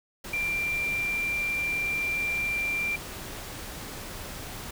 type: tone in noise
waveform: sine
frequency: 2368 Hz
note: D7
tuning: 14 cents sharp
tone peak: -26 dBFS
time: 0.33-2.96 s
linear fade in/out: 5 ms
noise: pink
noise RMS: -39 dBFS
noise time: 0.24-4.71 s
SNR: +10 dB
effects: none